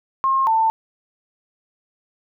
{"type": "tone pair in turn", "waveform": "sine", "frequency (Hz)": [1070, 892], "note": ["C6", "A5"], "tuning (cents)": [38, 23], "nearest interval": "minor third", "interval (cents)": 315, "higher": "first", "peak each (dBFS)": [-15, -14], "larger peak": "second", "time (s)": [[0.24, 0.47], [0.47, 0.7]], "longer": "neither", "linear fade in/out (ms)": 0, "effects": []}